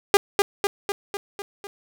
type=tone with echo; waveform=sawtooth; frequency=402.6 Hz; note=G4; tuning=46 cents sharp; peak=-7 dBFS; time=0.14-0.17 s; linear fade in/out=0 ms; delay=250 ms; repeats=6; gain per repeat=-4 dB; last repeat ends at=1.67 s; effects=none